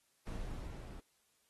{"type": "noise with level ramp", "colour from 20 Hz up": "brown", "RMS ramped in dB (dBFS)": [-41, -48], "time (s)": [0.27, 1], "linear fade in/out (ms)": 0, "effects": ["white hiss -75 dBFS RMS until 1.49 s", "AAC 32 kbps"]}